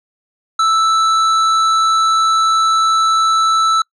sine tone with hard clipping, 1318.5 Hz, E6, in tune, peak -12 dBFS, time 0.59-3.82 s, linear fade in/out 5 ms, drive 11 dB, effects noise-tail reverb RT60 0.1 s tail -26 dB re dry + low-pass 8000 Hz 12 dB/octave

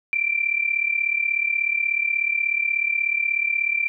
sine tone with amplitude modulation, 2355 Hz, D7, 4 cents sharp, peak -16 dBFS, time 0.13-3.88 s, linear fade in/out 0 ms, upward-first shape sine, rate 36.5 Hz, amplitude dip 80%, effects none

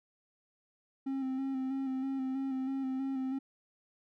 triangle tone with vibrato, 265.7 Hz, C4, 27 cents sharp, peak -30 dBFS, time 1.06-3.39 s, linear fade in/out 10 ms, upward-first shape square, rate 3.1 Hz, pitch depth 25 cents each way, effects none

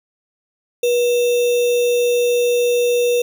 sine tone with sample-and-hold, 483.3 Hz, B4, 38 cents flat, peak -13 dBFS, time 0.83-3.22 s, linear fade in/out 5 ms, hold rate 3150 Hz, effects none

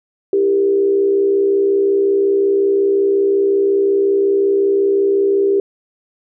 sine tone with frequency modulation, 395.8 Hz, G4, 17 cents sharp, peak -11 dBFS, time 0.33-5.6 s, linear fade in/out 2 ms, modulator 65.5 Hz, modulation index 0.52, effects none

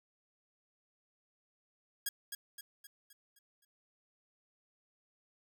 5% pulse tone with echo, 1649 Hz, G#6, 13 cents flat, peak -22 dBFS, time 2.06-2.09 s, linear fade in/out 5 ms, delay 260 ms, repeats 6, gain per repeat -6 dB, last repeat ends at 3.65 s, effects none

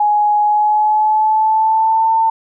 sine tone with pitch glide, 836 to 896 Hz, G#5 to A5, +11 to +31 cents, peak -10 dBFS, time 0-2.3 s, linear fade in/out 5 ms, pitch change +120 cents, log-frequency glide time 0.42-2.11 s, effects none

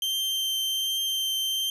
40% pulse tone with vibrato, 3136 Hz, G7, in tune, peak -24 dBFS, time 0.02-1.7 s, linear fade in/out 2 ms, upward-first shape triangle, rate 1.3 Hz, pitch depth 10 cents each way, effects none

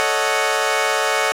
15% pulse chord, D# half-diminished seventh, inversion second, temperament equal, 440 / 554.4 / 622.3 / 740 Hz, A4 / C#5 / D#5 / F#5, 0 / 0 / 0 / 0 cents, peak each -16 dBFS, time 0-1.32 s, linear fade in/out 0 ms, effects low-pass 10000 Hz 12 dB/octave + 7-bit

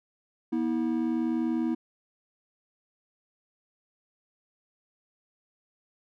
triangle tone pair together, 241.9 / 322 Hz, B3 / E4, -36 / -41 cents, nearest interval perfect fourth, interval 495 cents, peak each -26 dBFS, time 0.52-1.75 s, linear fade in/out 10 ms, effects none

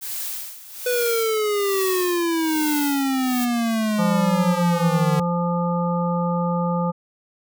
blue noise with tremolo, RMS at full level -28 dBFS, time 0.01-3.46 s, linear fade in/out 20 ms, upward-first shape sine, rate 1.2 Hz, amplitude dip 80%
square exponential sweep, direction down, 498.3 to 150 Hz, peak -20 dBFS, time 0.86-5.2 s, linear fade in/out 5 ms
harmonic tone, 173.4 Hz, F3, 12 cents flat, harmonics 1 / 3 / 5 / 7, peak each -21 / -26 / -28 / -29 dBFS, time 3.98-6.92 s, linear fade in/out 20 ms
effects none

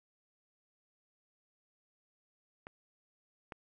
clicks, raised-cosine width 0.5 ms, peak -30 / -28 dBFS, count 2, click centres 2.669 / 3.522 s, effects none

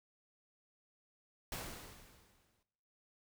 pink noise with exponential decay, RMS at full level -41 dBFS, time 1.52-2.63 s, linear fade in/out 2 ms, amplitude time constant 240 ms, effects noise-tail reverb RT60 1.0 s tail -17 dB re dry

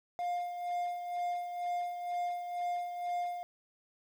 triangle tone with tremolo, 706 Hz, F5, 19 cents sharp, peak -29 dBFS, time 0.19-3.43 s, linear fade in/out 0 ms, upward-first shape sine, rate 2.1 Hz, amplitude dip 55%, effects 10-bit

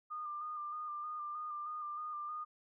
sine tone with vibrato, 1208 Hz, D6, 48 cents sharp, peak -39 dBFS, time 0.1-2.45 s, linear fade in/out 20 ms, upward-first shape square, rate 3.2 Hz, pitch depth 25 cents each way, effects none

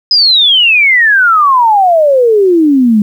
sine exponential sweep, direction down, 5090 to 203.6 Hz, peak -4 dBFS, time 0.11-3.02 s, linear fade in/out 2 ms, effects 7-bit

